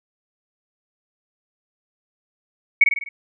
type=tone with echo; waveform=sine; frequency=2226 Hz; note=C#7; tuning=7 cents sharp; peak=-7 dBFS; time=2.81-2.84 s; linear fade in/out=5 ms; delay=50 ms; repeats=5; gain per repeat=-5 dB; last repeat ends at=3.09 s; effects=none